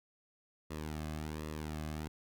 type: tone with flanger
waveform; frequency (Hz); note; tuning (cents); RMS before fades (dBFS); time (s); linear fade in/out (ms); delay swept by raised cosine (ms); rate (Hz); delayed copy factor
sawtooth; 77; D#2; -17; -41; 0.7-2.08; 10; 1.3 to 2.17; 1.3; -0.65
effects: none